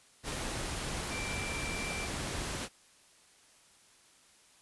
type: tone in noise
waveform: sine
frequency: 2349 Hz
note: D7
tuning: in tune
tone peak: -39 dBFS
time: 1.09-2.09 s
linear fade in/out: 50 ms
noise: pink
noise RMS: -37 dBFS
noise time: 0.23-2.69 s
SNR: -5 dB
effects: white hiss -62 dBFS RMS until 4.61 s + resampled to 24000 Hz